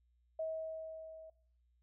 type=tone with level ramp; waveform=sine; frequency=640 Hz; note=D#5; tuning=49 cents sharp; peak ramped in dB=-35 to -51 dBFS; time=0.39-1.3 s; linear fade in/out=5 ms; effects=noise-tail reverb RT60 0.5 s tail -18 dB re dry + added 60 Hz sine -70 dBFS peak until 1.82 s